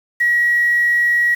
sine tone with quantisation, 1913 Hz, A#6, 44 cents sharp, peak -12 dBFS, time 0.2-1.35 s, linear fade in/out 10 ms, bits 6, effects none

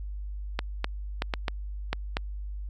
clicks, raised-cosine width 0.3 ms, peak -11 dBFS, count 7, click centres 0.591 / 0.844 / 1.221 / 1.338 / 1.482 / 1.93 / 2.169 s, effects added 50 Hz sine -33 dBFS peak until 2.69 s

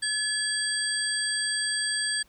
sine tone cluster, 1710 / 3310 / 4679 / 8320 Hz, A6 / G#7 / D8 / C9, -50 / -6 / -7 / -11 cents, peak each -30 / -36 / -30 / -30 dBFS, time 0.02-2.23 s, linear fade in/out 10 ms, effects pink hiss -62 dBFS RMS until 2.28 s

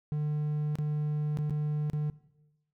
triangle tone with dropouts, 150 Hz, D3, 37 cents sharp, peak -26 dBFS, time 0.12-2.1 s, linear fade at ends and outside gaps 0 ms, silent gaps 0.755-0.786 / 1.372-1.387 / 1.497-1.507 / 1.899-1.933 s, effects noise-tail reverb RT60 1.0 s tail -19 dB re dry

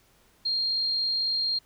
sine tone, 4214 Hz, C8, 12 cents sharp, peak -24 dBFS, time 0.45-1.59 s, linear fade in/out 10 ms, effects pink hiss -62 dBFS RMS until 1.65 s

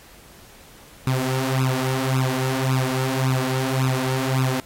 sawtooth tone with flanger, 130.81 Hz, C3, in tune, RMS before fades -22 dBFS, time 1.07-4.6 s, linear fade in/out 2 ms, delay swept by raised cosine 0.78 to 5.48 ms, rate 1.8 Hz, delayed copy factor +0.75, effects pink hiss -48 dBFS RMS until 4.65 s + AAC 48 kbps

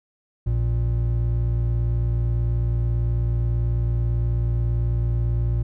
triangle tone pair together, 58.27 / 116.54 Hz, A#1 / A#2, 0 / 0 cents, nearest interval octave, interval 1200 cents, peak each -20 dBFS, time 0.46-5.63 s, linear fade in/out 10 ms, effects none

